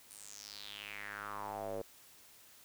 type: tone with band-pass filter sweep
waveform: square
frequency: 51.4 Hz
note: G#1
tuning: 17 cents flat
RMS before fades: -45 dBFS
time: 0.1-1.82 s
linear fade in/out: 5 ms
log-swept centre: 10000 to 490 Hz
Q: 4.6
effects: white hiss -60 dBFS RMS until 2.64 s